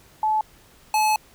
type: tone pair in turn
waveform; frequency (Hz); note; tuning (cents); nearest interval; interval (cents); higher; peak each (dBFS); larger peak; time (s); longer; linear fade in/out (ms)
sine / square; 864 / 859.4; A5 / A5; -32 / -41; unison; 9; first; -18 / -18; neither; 0.23-0.41 / 0.94-1.16; second; 2
effects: pink hiss -53 dBFS RMS until 1.34 s